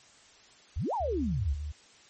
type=exponential two-way sweep; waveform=sine; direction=up then down; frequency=56.9 to 995 to 56.9 Hz; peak=-28 dBFS; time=0.76-1.55 s; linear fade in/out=10 ms; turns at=0.94 s
type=tone with vibrato; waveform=sine; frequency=73.42 Hz; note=D2; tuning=in tune; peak=-33 dBFS; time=1-1.72 s; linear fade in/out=10 ms; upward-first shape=square; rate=5 Hz; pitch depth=30 cents each way
effects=white hiss -57 dBFS RMS until 2.09 s + MP3 32 kbps